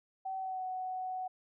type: tone with pitch glide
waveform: sine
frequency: 763 to 743.9 Hz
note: G5 to F#5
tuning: -47 to +9 cents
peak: -35 dBFS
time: 0.25-1.28 s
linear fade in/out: 10 ms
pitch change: -44 cents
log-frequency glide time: 0.38-0.64 s
effects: none